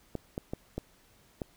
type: clicks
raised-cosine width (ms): 2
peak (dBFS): -20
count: 5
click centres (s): 0.153 / 0.379 / 0.535 / 0.78 / 1.418
effects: pink hiss -63 dBFS RMS until 1.56 s